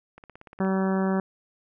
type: click train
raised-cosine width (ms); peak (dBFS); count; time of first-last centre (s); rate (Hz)
0.5; -30; 9; 0.18-0.648; 17.1
type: harmonic tone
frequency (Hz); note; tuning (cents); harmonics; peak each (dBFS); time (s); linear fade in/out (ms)
190.9; G3; -46; 1 / 2 / 3 / 4 / 5 / 6 / 7 / 8 / 9; -23 / -29 / -33 / -35 / -37 / -39 / -40 / -41 / -42; 0.6-1.2; 2
effects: none